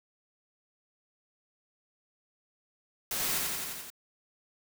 white noise with echo, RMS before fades -33 dBFS, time 3.11-3.38 s, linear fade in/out 2 ms, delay 87 ms, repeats 6, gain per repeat -2 dB, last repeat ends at 3.902 s, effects none

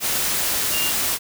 sine tone in noise, 2794 Hz, F7, in tune, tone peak -25 dBFS, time 0.7-0.93 s, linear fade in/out 50 ms, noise white, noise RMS -22 dBFS, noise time 0-1.19 s, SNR -6 dB, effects none

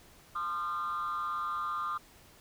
sine tone with frequency modulation, 1212 Hz, D#6, 46 cents flat, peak -30 dBFS, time 0.35-1.98 s, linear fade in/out 10 ms, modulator 165 Hz, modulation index 0.77, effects tanh soft clip ceiling -29 dBFS + pink hiss -58 dBFS RMS until 2.4 s

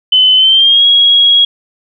sine tone with pitch glide, 3033 to 3308 Hz, F#7 to G#7, +42 to -8 cents, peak -4 dBFS, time 0.12-1.45 s, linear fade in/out 5 ms, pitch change +150 cents, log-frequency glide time 0.36-0.84 s, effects none

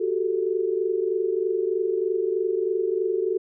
sine tone cluster, 367.8 / 391 / 440 Hz, F#4 / G4 / A4, -10 / -4 / 0 cents, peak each -25 / -27 / -26 dBFS, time 0-3.38 s, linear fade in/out 10 ms, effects none

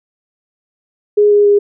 sine tone with pitch steps, 415.3 / 411.7 / 408.2 Hz, G#4 / G#4 / G#4, 0 / -15 / -30 cents, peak -6 dBFS, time 1.17-1.59 s, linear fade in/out 10 ms, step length 140 ms, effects none

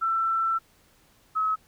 sine tone pair in turn, 1337 / 1284.2 Hz, E6 / E6, +24 / -46 cents, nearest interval minor second, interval 70 cents, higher first, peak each -22 dBFS, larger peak neither, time 0.01-0.59 / 1.35-1.56 s, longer first, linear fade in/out 20 ms, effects pink hiss -61 dBFS RMS until 1.67 s

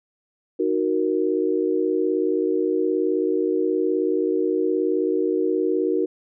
sine chord, D# minor, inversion none, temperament equal, 311.1 / 370 / 466.2 Hz, D#4 / F#4 / A#4, 0 / 0 / 0 cents, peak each -24 / -22 / -24 dBFS, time 0.59-6.06 s, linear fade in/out 10 ms, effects none

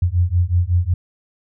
sine beating tone pair, 85.7 / 91.1 Hz, F2 / F#2, -32 / -26 cents, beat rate 5.4 Hz, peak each -17 dBFS, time 0.02-0.94 s, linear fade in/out 5 ms, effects none

